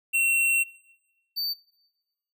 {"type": "tone pair in turn", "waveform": "square", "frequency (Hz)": [2723, 4580], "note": ["F7", "D8"], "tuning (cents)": [-44, -44], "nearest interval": "major sixth", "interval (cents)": 900, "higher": "second", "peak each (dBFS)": [-21, -27], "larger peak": "first", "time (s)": [[0.13, 0.64], [1.36, 1.54]], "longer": "first", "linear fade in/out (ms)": 20, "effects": ["noise-tail reverb RT60 1.0 s tail -19 dB re dry"]}